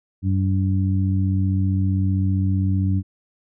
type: harmonic tone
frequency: 95.4 Hz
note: G2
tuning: 47 cents flat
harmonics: 1 / 2 / 3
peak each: -18 / -24 / -28 dBFS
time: 0.22-3.03 s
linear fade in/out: 50 ms
effects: none